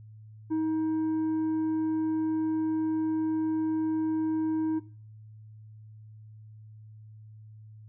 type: tone with tanh clipping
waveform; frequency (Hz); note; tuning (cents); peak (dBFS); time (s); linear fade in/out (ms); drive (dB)
sine; 316.1; D#4; +27; -26; 0.5-4.8; 20; 5
effects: noise-tail reverb RT60 0.4 s tail -17 dB re dry + added 108 Hz sine -46 dBFS peak until 7.88 s